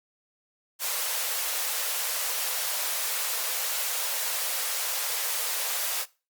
white high-pass noise, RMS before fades -29 dBFS, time 0.79-6.06 s, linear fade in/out 50 ms, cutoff 450 Hz, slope 96 dB/octave, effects noise-tail reverb RT60 0.3 s tail -20 dB re dry + Opus 48 kbps

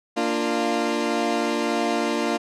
20% pulse tone cluster, 231.7 / 295.2 / 348.4 Hz, A#3 / D4 / F4, -10 / +9 / -4 cents, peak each -21 dBFS, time 0.16-2.38 s, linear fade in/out 20 ms, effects low-pass 7000 Hz 12 dB/octave

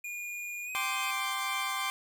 square tone with pitch glide, 2432 to 2511 Hz, D#7 to D#7, -40 to +15 cents, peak -37 dBFS, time 0.04-1.11 s, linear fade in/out 5 ms, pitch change +55 cents, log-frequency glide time 0.65-0.7 s
20% pulse chord, G suspended fourth, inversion none, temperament equal, 784 / 1046.5 / 1174.7 Hz, G5 / C6 / D6, 0 / 0 / 0 cents, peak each -33 / -29 / -30 dBFS, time 0.75-1.9 s, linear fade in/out 0 ms
effects none

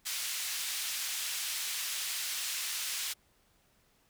pink band-pass noise, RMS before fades -36 dBFS, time 0.05-3.14 s, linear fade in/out 20 ms, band 2700 to 15000 Hz, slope 12 dB/octave, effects pink hiss -69 dBFS RMS until 4.09 s

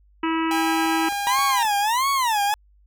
harmonic tone, 324.9 Hz, E4, 25 cents flat, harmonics 1 / 3 / 4 / 5 / 6 / 7 / 8 / 9, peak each -22 / -27 / -30 / -36 / -35 / -38 / -35 / -37 dBFS, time 0.23-1.09 s, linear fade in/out 5 ms
sawtooth tone, 808 Hz, G#5, 48 cents flat, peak -20 dBFS, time 0.51-1.63 s, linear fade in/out 2 ms
click train, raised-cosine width 0.5 ms, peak -24 dBFS, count 4, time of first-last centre 0.86-1.652 s, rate 3.79 Hz
40% pulse tone with vibrato, 947 Hz, A#5, 27 cents sharp, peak -18 dBFS, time 1.27-2.54 s, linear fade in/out 0 ms, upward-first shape sine, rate 1.5 Hz, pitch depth 280 cents each way
effects added 50 Hz sine -53 dBFS peak until 2.86 s

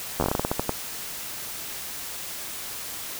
slowing click train, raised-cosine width 1 ms, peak -9 dBFS, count 13, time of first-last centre 0.2-0.694 s, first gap 11 ms, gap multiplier 1.22, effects white hiss -35 dBFS RMS until 3.19 s

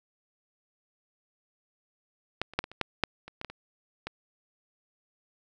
clicks, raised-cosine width 0.3 ms, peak -12 / -29 / -8 / -22 / -29 / -10 / -7 / -27 / -22 / -19 / -26 / -19 dBFS, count 12, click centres 2.416 / 2.536 / 2.59 / 2.641 / 2.716 / 2.813 / 3.037 / 3.28 / 3.414 / 3.447 / 3.5 / 4.07 s, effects none

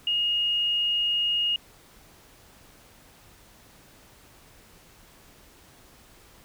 sine tone, 2860 Hz, F7, 41 cents sharp, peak -22 dBFS, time 0.07-1.56 s, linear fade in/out 2 ms, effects pink hiss -54 dBFS RMS until 6.44 s

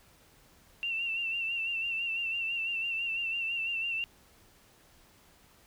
sine tone with vibrato, 2720 Hz, F7, 46 cents flat, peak -30 dBFS, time 0.83-4.04 s, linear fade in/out 0 ms, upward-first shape sine, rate 6 Hz, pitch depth 49 cents each way, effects pink hiss -61 dBFS RMS until 5.66 s

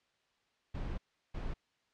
brown noise bursts at uneven times, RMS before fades -38 dBFS, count 2, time 0.74-0.98 / 1.34-1.54 s, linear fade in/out 10 ms, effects white hiss -75 dBFS RMS until 1.93 s + low-pass 4000 Hz 12 dB/octave

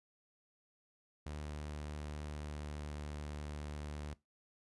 sawtooth tone with pitch glide, 74.7 to 74.23 Hz, D2 to D2, +30 to +19 cents, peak -38 dBFS, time 1.26-4.14 s, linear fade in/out 5 ms, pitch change -11 cents, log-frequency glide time 2.28-2.91 s, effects noise-tail reverb RT60 0.2 s tail -20 dB re dry + resampled to 24000 Hz

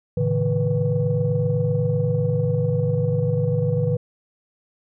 sine tone cluster, 111.1 / 138.9 / 159.1 / 489.7 Hz, A2 / C#3 / D#3 / B4, +17 / +4 / +39 / -15 cents, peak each -23 dBFS, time 0.17-3.97 s, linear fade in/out 5 ms, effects tanh soft clip ceiling -10 dBFS

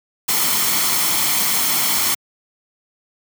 white noise with comb filter, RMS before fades -18 dBFS, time 0.28-2.15 s, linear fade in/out 10 ms, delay 0.93 ms, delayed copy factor +0.5, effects high-pass 150 Hz 12 dB/octave

